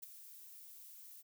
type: noise with ADSR envelope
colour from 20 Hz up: violet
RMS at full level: -45 dBFS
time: 0.02-1.23 s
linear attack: 15 ms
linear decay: 8 ms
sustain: -10 dB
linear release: 31 ms
effects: none